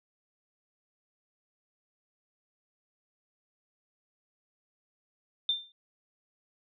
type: tone with exponential decay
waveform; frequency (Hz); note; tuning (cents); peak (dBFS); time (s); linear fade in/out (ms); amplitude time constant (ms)
sine; 3585; A7; +32; -22; 5.49-5.72; 2; 49
effects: none